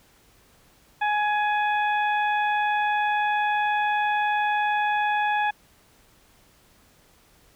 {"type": "harmonic tone with a mistuned harmonic", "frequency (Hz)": 837, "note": "G#5", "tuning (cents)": 13, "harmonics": [1, 2, 3, 4], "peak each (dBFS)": [-22, -27, -32, -39], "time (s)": [1.01, 5.51], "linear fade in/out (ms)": 10, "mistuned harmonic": 4, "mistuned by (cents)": 32, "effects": ["pink hiss -58 dBFS RMS until 7.55 s"]}